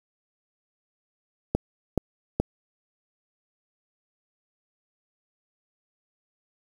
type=clicks; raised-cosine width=2 ms; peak=-8 dBFS; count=3; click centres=1.55 / 1.977 / 2.4 s; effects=7-bit